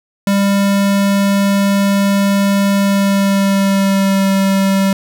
square tone with pitch glide, 198.7 to 194.5 Hz, G3 to G3, +24 to -13 cents, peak -11 dBFS, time 0.27-4.93 s, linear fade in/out 2 ms, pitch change -37 cents, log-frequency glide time 2.76-4.3 s, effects none

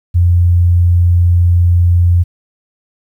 sine tone, 87.4 Hz, F2, 2 cents sharp, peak -6 dBFS, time 0.14-2.24 s, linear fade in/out 20 ms, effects 8-bit

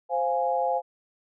sine chord, F minor, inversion second, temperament equal, 523.3 / 698.5 / 830.6 Hz, C5 / F5 / Ab5, 0 / 0 / 0 cents, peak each -27 dBFS, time 0.09-0.82 s, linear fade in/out 50 ms, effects none

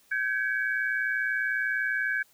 sine tone cluster, 1547 / 1667 / 2270 Hz, G6 / G#6 / C#7, -23 / +6 / +41 cents, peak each -28 / -29 / -37 dBFS, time 0.11-2.23 s, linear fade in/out 10 ms, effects white hiss -62 dBFS RMS until 2.33 s

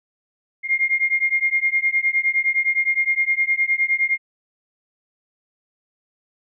sine beating tone pair, 2120 / 2129.7 Hz, C7 / C7, +22 / +30 cents, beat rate 9.7 Hz, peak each -20 dBFS, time 0.63-4.18 s, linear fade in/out 50 ms, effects none

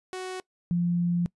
sawtooth / sine tone pair in turn, 371.2 / 173.77 Hz, F#4 / F3, +6 / -8 cents, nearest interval octave + minor second, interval 1314 cents, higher first, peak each -29 / -22 dBFS, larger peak second, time 0.13-0.4 / 0.71-1.26 s, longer second, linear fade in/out 0 ms, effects noise-tail reverb RT60 0.1 s tail -22 dB re dry + resampled to 24000 Hz

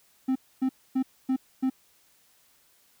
triangle tone bursts, 261.6 Hz, C4, in tune, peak -20 dBFS, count 5, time 0.28-1.7 s, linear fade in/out 10 ms, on 76 ms, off 260 ms, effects white hiss -63 dBFS RMS until 3 s

